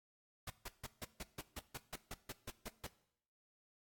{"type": "noise bursts", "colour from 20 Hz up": "pink", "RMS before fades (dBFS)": -45, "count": 14, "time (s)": [0.47, 2.868], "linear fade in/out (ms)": 5, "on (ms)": 32, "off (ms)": 150, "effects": ["noise-tail reverb RT60 0.7 s tail -18 dB re dry", "AAC 64 kbps"]}